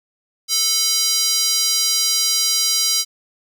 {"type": "tone with high-pass filter", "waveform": "square", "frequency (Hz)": 440, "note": "A4", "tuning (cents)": 0, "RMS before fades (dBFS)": -18, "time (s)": [0.48, 3.05], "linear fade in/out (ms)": 50, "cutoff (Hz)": 4900, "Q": 2.6, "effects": []}